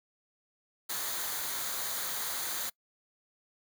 white noise with comb filter, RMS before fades -35 dBFS, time 0.89-2.7 s, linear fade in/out 10 ms, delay 0.37 ms, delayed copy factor -0.55, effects noise-tail reverb RT60 0.1 s tail -25 dB re dry

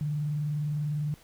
sine tone with vibrato, 148.5 Hz, D3, 20 cents sharp, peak -27 dBFS, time 0.01-1.14 s, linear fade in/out 0 ms, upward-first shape sine, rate 20 Hz, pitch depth 68 cents each way, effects pink hiss -57 dBFS RMS until 1.23 s

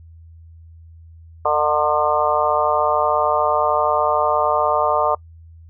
harmonic tone with a mistuned harmonic, 150.7 Hz, D3, 45 cents sharp, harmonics 3 / 4 / 5 / 6 / 7 / 8, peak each -25 / -20 / -22 / -23 / -22 / -22 dBFS, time 1.45-5.15 s, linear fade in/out 5 ms, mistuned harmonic 5, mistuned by -31 cents, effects noise-tail reverb RT60 0.1 s tail -25 dB re dry + added 82 Hz sine -40 dBFS peak until 5.69 s

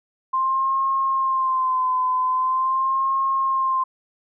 sine tone with vibrato, 1046.5 Hz, C6, in tune, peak -18 dBFS, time 0.33-3.84 s, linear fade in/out 10 ms, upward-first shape sine, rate 0.43 Hz, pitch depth 47 cents each way, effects none

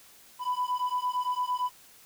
triangle beating tone pair, 991 / 999.8 Hz, B5 / B5, +6 / +21 cents, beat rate 8.8 Hz, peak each -27 dBFS, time 0.39-1.71 s, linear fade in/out 50 ms, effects tanh soft clip ceiling -22 dBFS + white hiss -55 dBFS RMS until 2.05 s

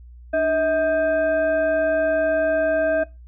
sine tone with frequency modulation, 641 Hz, E5, 49 cents flat, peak -17 dBFS, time 0.33-3.04 s, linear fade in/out 10 ms, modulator 938 Hz, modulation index 0.66, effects noise-tail reverb RT60 0.2 s tail -17 dB re dry + added 60 Hz sine -40 dBFS peak until 3.27 s

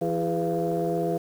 sine tone cluster, 168.1 / 333.7 / 410 / 497.9 / 686 Hz, E3 / E4 / G#4 / B4 / F5, +34 / +21 / -22 / +14 / -31 cents, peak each -29 dBFS, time 0.01-1.18 s, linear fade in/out 10 ms, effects tanh soft clip ceiling -16 dBFS + 8-bit

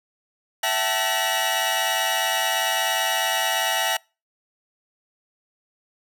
sawtooth tone cluster, 664 / 761 / 882 / 1907 / 2905 Hz, E5 / F#5 / A5 / A#6 / F#7, +12 / +48 / +4 / +39 / -32 cents, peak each -24 dBFS, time 0.63-3.97 s, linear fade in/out 5 ms, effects noise-tail reverb RT60 0.3 s tail -26 dB re dry

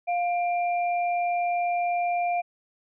sine tone pair together, 702 / 2379 Hz, F5 / D7, +9 / +22 cents, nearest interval octave + major sixth, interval 2113 cents, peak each -23 / -34 dBFS, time 0.07-2.42 s, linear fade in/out 20 ms, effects none

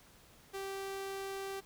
sawtooth tone, 390 Hz, G4, 9 cents flat, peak -35 dBFS, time 0.53-1.61 s, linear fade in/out 20 ms, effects pink hiss -61 dBFS RMS until 1.65 s

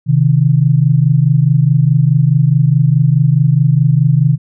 sine tone pair together, 130.81 / 155.56 Hz, C3 / D#3, 0 / 0 cents, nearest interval minor third, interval 300 cents, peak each -10 dBFS, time 0.06-4.38 s, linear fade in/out 50 ms, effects none

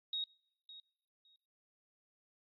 sine tone with echo, 3765 Hz, A#7, 16 cents sharp, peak -35 dBFS, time 0.13-0.24 s, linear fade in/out 2 ms, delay 560 ms, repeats 2, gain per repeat -15 dB, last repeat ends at 1.36 s, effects noise-tail reverb RT60 0.9 s tail -26 dB re dry + AAC 64 kbps

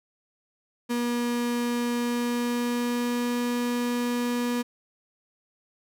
35% pulse tone with pitch glide, 239.9 to 242.1 Hz, A#3 to B3, +50 to -34 cents, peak -23 dBFS, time 0.89-4.63 s, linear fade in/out 20 ms, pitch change +16 cents, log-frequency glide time 1.94-3.4 s, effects none

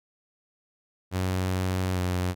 sawtooth tone with pitch glide, 92.8 to 90.52 Hz, F#2 to F#2, +6 to -37 cents, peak -21 dBFS, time 1.11-2.35 s, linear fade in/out 50 ms, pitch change -43 cents, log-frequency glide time 1.93-1.99 s, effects none

